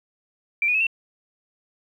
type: tone with pitch steps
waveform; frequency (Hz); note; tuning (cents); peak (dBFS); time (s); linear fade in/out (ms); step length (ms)
sine; 2349 / 2462 / 2579 / 2703; D7 / D#7 / E7 / E7; 0 / -19 / -39 / +43; -18; 0.62-0.868; 2; 62
effects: 9-bit